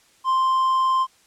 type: tone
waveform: triangle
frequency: 1046.5 Hz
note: C6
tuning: in tune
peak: -15 dBFS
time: 0.24-1.07 s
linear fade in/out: 50 ms
effects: white hiss -57 dBFS RMS until 1.26 s + low-pass 9000 Hz 12 dB/octave